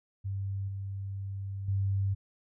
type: tone with level steps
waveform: sine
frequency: 98 Hz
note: G2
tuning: in tune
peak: -31 / -34 / -26 dBFS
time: 0.24-2.15 s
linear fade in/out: 20 ms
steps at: 0.68 / 1.68 s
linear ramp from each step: 5 ms
effects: none